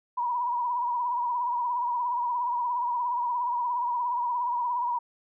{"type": "tone with vibrato", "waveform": "sine", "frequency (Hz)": 970, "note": "B5", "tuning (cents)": -31, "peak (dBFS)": -25, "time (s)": [0.17, 4.99], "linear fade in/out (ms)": 10, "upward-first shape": "sine", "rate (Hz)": 17, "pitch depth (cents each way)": 58, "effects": []}